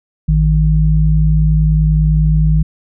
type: tone pair together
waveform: sine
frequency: 54.95 / 155.56 Hz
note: A1 / D#3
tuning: -2 / 0 cents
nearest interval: octave + tritone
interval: 1802 cents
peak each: -11 dBFS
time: 0.28-2.63 s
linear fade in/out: 10 ms
effects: none